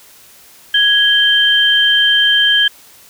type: tone pair together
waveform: sine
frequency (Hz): 1661.2 / 3136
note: G#6 / G7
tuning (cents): 0 / 0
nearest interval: major seventh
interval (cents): 1100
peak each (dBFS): -13 / -10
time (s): 0.74-2.68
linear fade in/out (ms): 5
effects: white hiss -43 dBFS RMS until 3.09 s